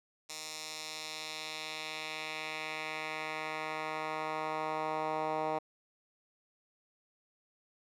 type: tone with band-pass filter sweep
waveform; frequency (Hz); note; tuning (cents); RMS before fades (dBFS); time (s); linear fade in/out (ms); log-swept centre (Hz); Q
10% pulse; 156; D#3; +5; -38; 0.29-5.59; 10; 6100 to 790; 1.3
effects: none